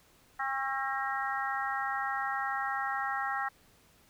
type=harmonic tone with a mistuned harmonic; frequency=268.3 Hz; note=C4; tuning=44 cents sharp; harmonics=3 / 4 / 5 / 6 / 7; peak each=-35 / -38 / -36 / -40 / -37 dBFS; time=0.39-3.49 s; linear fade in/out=10 ms; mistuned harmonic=4; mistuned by=+34 cents; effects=pink hiss -63 dBFS RMS until 4.09 s